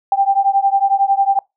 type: beating tone pair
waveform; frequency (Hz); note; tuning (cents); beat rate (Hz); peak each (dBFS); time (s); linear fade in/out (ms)
sine; 784 / 795; G5 / G5; 0 / +24; 11; -14 / -15; 0.12-1.39; 2
effects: noise-tail reverb RT60 0.2 s tail -26 dB re dry